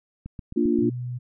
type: click train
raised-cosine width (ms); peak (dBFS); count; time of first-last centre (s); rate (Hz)
5; -23; 5; 0.26-0.788; 7.57
type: chord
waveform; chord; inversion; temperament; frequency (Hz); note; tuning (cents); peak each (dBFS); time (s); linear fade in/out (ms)
sine; Bb major; none; equal; 233.1 / 293.7 / 349.2; Bb3 / D4 / F4; 0 / 0 / 0; -23; 0.56-0.9; 10
type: tone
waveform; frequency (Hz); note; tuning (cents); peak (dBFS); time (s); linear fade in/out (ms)
sine; 123.3; B2; -2; -28; 0.81-1.19; 20
effects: none